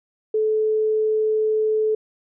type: tone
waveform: sine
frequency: 433.4 Hz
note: A4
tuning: 26 cents flat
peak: -17 dBFS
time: 0.34-1.95 s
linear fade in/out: 5 ms
effects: none